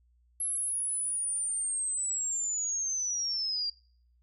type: linear sweep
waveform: sine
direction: down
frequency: 11120 to 4722 Hz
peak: -29 dBFS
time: 0.4-3.7 s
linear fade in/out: 5 ms
effects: noise-tail reverb RT60 0.6 s tail -26 dB re dry + added 60 Hz sine -63 dBFS peak until 4.22 s